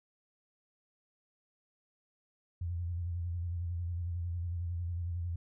sine tone with vibrato, 86.4 Hz, F2, 18 cents flat, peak -33 dBFS, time 2.61-5.36 s, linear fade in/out 5 ms, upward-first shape square, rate 11 Hz, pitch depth 43 cents each way, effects none

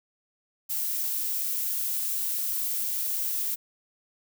violet noise, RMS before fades -29 dBFS, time 0.69-3.56 s, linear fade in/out 20 ms, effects none

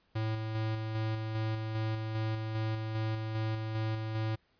square tone with tremolo, 110 Hz, A2, in tune, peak -31 dBFS, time 0.15-4.36 s, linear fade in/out 10 ms, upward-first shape square, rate 2.5 Hz, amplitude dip 35%, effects pink hiss -71 dBFS RMS until 4.59 s + resampled to 11025 Hz

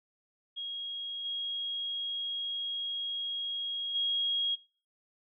sine tone with level steps, 3283 Hz, G#7, 21 cents flat, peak -35 / -32 / -27 dBFS, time 0.56-4.56 s, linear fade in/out 20 ms, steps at 1.24 / 3.94 s, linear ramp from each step 20 ms, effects noise-tail reverb RT60 0.4 s tail -22 dB re dry

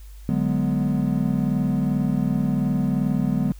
triangle chord, G# half-diminished seventh, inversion second, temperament equal, 146.83 / 185 / 207.7 / 246.9 Hz, D3 / F#3 / G#3 / B3, 0 / 0 / 0 / 0 cents, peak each -23 dBFS, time 0.29-3.52 s, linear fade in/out 0 ms, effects added 50 Hz sine -38 dBFS peak until 3.59 s + white hiss -55 dBFS RMS until 3.59 s

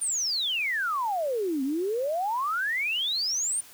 sine exponential two-way sweep, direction down then up, 9397 to 257.7 to 9397 Hz, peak -25 dBFS, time 0.01-3.61 s, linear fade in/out 10 ms, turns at 1.63 s, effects white hiss -50 dBFS RMS until 3.73 s

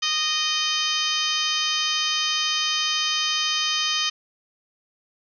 harmonic tone, 618 Hz, D#5, 12 cents flat, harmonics 2 / 3 / 4 / 5 / 6 / 7 / 8 / 9 / 10, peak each -31 / -33 / -31 / -25 / -30 / -34 / -29 / -37 / -31 dBFS, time 0.02-4.1 s, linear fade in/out 10 ms, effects none

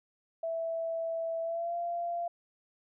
sine tone with pitch glide, 659 to 689 Hz, E5 to F5, -1 to -24 cents, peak -31 dBFS, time 0.43-2.28 s, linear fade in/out 5 ms, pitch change +77 cents, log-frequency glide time 1.42-1.75 s, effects none

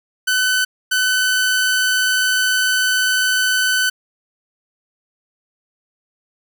sawtooth tone pair in turn, 1509 / 1509 Hz, F#6 / F#6, +34 / +34 cents, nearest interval unison, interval 0 cents, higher neither, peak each -11 dBFS, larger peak neither, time 0.27-0.65 / 0.91-3.9 s, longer second, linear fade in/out 10 ms, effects none

